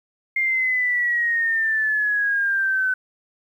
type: exponential sweep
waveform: sine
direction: down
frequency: 2120 to 1508 Hz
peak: -18 dBFS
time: 0.36-2.94 s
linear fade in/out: 5 ms
effects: 9-bit